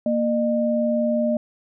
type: tone pair together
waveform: sine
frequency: 233.1 / 607.4 Hz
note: A#3 / D#5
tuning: 0 / -42 cents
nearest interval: octave + perfect fourth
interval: 1658 cents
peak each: -21 dBFS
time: 0.06-1.37 s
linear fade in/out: 2 ms
effects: none